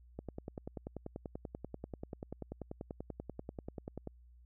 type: click train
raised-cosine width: 2 ms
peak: -28 dBFS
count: 41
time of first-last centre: 0.19-4.073 s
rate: 10.3 Hz
effects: added 60 Hz sine -57 dBFS peak until 4.45 s